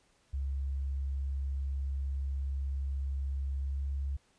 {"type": "tone with pitch glide", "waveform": "sine", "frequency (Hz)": [68.3, 69.05], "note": ["C#2", "C#2"], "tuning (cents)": [-25, -6], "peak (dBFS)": -31, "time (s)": [0.33, 4.17], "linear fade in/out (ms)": 10, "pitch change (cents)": 19, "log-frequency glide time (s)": [3.64, 3.82], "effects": ["pink hiss -69 dBFS RMS until 4.38 s", "resampled to 22050 Hz"]}